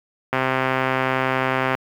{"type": "click train", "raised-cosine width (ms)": 0.5, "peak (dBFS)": -5, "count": 187, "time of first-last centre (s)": [0.33, 1.75], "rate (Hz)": 131, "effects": ["high-pass 80 Hz 12 dB/octave", "7-bit"]}